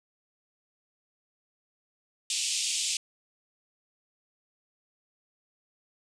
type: band-pass noise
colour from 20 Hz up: white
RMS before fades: -30 dBFS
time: 2.3-2.97 s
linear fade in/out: 2 ms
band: 2500 to 8700 Hz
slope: 48 dB/octave
effects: none